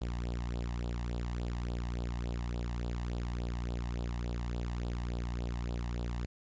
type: tone with flanger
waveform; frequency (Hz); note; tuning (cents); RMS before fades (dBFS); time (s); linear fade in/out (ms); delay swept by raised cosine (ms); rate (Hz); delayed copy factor
sawtooth; 59.4; A#1; +33; -36; 0.01-6.26; 10; 0.23 to 1.09; 3.5; +0.75
effects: resampled to 16000 Hz + 12-bit